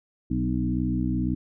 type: harmonic tone with a mistuned harmonic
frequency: 61.8 Hz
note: B1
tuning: 2 cents sharp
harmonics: 1 / 2 / 3 / 4 / 5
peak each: -30 / -30 / -29 / -28 / -30 dBFS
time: 0.3-1.35 s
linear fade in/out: 10 ms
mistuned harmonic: 4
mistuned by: +28 cents
effects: none